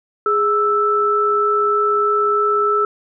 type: tone pair together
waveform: sine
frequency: 415.3 / 1318.5 Hz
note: G#4 / E6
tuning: 0 / 0 cents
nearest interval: octave + minor sixth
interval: 2000 cents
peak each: -18 / -15 dBFS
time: 0.26-2.85 s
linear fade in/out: 2 ms
effects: none